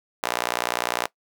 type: tone with high-pass filter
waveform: sawtooth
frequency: 60 Hz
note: B1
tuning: 49 cents flat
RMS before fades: -27 dBFS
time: 0.23-1.07 s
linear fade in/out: 0 ms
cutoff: 750 Hz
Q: 1.1
effects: noise-tail reverb RT60 0.1 s tail -21 dB re dry